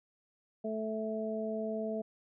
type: harmonic tone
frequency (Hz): 218.8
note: A3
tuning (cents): -9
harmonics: 1 / 2 / 3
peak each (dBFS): -37 / -38 / -37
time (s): 0.64-2.02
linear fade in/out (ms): 10
effects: none